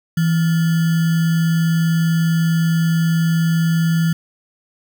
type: tone with sample-and-hold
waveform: sine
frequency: 164.81 Hz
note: E3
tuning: in tune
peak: -13 dBFS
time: 0.17-4.13 s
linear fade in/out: 5 ms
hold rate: 1575 Hz
effects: none